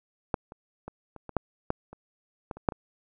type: clicks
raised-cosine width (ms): 1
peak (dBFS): -11 / -29 / -24 / -29 / -25 / -10 / -12 / -30 / -20 / -30 / -8 / -23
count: 12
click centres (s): 0.342 / 0.521 / 0.88 / 1.163 / 1.293 / 1.367 / 1.704 / 1.93 / 2.512 / 2.57 / 2.688 / 2.722
effects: none